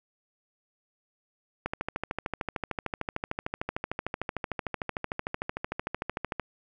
click train, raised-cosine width 0.5 ms, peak -15 dBFS, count 64, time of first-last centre 1.66-6.397 s, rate 13.3 Hz, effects none

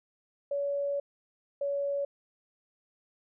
sine tone pair in turn, 566 / 564 Hz, C#5 / C#5, +36 / +30 cents, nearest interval unison, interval 6 cents, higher first, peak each -28 dBFS, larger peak neither, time 0.51-1 / 1.61-2.05 s, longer first, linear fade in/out 5 ms, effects none

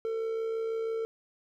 triangle tone with amplitude modulation, 450.1 Hz, A4, 39 cents sharp, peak -26 dBFS, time 0.05-1.05 s, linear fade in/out 0 ms, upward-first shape sine, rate 66.1 Hz, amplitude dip 35%, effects none

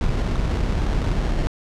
brown noise with sample-and-hold, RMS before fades -21 dBFS, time 0.01-1.47 s, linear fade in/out 0 ms, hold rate 2450 Hz, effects low-pass 6000 Hz 12 dB/octave

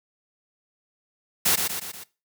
white noise with echo, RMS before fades -20 dBFS, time 1.45-1.56 s, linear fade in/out 10 ms, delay 120 ms, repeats 4, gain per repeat -5 dB, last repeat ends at 2.04 s, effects noise-tail reverb RT60 0.3 s tail -20 dB re dry + high-pass 80 Hz 12 dB/octave

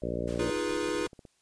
harmonic tone, 59 Hz, A#1, 22 cents sharp, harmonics 1 / 2 / 3 / 4 / 5 / 6 / 7 / 8 / 9 / 10, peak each -39 / -39 / -39 / -39 / -39 / -39 / -39 / -39 / -39 / -39 dBFS, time 0.02-0.5 s, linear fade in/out 5 ms
pink noise with tremolo, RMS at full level -46 dBFS, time 0.27-1.08 s, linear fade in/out 10 ms, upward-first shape square, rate 7.1 Hz, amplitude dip 25%
square chord, F half-diminished seventh, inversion third, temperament equal with one note detuned, 311.1 / 349.2 / 415.3 / 487.6 Hz, Eb4 / F4 / Ab4 / Cb5, 0 / 0 / 0 / -22 cents, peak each -35 dBFS, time 0.39-1.07 s, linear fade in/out 5 ms
click train, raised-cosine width 2 ms, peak -34 dBFS, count 10, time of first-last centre 0.71-1.252 s, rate 16.6 Hz
effects white hiss -70 dBFS RMS until 1.41 s + resampled to 22050 Hz

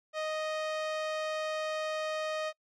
sawtooth tone, 622.3 Hz, D#5, in tune, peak -28 dBFS, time 0.13-2.53 s, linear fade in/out 50 ms, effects noise-tail reverb RT60 0.1 s tail -26 dB re dry + low-pass 5000 Hz 12 dB/octave

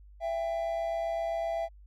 triangle tone pair together, 667 / 794.7 Hz, E5 / G5, +20 / +23 cents, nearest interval minor third, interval 303 cents, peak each -28 / -35 dBFS, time 0.2-1.69 s, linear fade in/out 50 ms, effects added 50 Hz sine -50 dBFS peak until 1.86 s

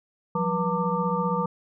sine tone cluster, 172.2 / 187.5 / 484.7 / 906 / 1181 Hz, F3 / F#3 / B4 / A#5 / D6, -24 / +23 / -32 / -50 / +9 cents, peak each -29 dBFS, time 0.35-1.46 s, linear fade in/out 5 ms, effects none

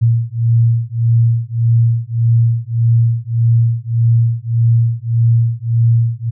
sine beating tone pair, 115.2 / 116.9 Hz, A#2 / A#2, -20 / +5 cents, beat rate 1.7 Hz, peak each -13 dBFS, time 0.01-6.31 s, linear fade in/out 20 ms, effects none

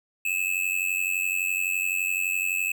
square tone with amplitude modulation, 2600 Hz, E7, 24 cents flat, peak -21 dBFS, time 0.25-2.72 s, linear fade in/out 5 ms, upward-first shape sine, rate 91.8 Hz, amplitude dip 85%, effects none

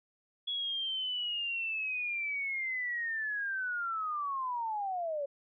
sine linear sweep, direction down, 3375 to 550 Hz, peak -32 dBFS, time 0.47-5.26 s, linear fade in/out 10 ms, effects none

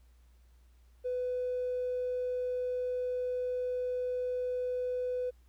triangle tone with tanh clipping, 499.3 Hz, B4, 19 cents sharp, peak -30 dBFS, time 1.04-5.31 s, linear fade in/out 20 ms, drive 1 dB, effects added 60 Hz sine -58 dBFS peak until 5.48 s + pink hiss -73 dBFS RMS until 5.48 s

